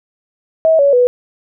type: tone with pitch steps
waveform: sine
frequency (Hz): 643 / 563 / 493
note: E5 / C#5 / B4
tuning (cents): -43 / +27 / -3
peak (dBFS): -7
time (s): 0.65-1.07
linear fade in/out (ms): 0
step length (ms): 140
effects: none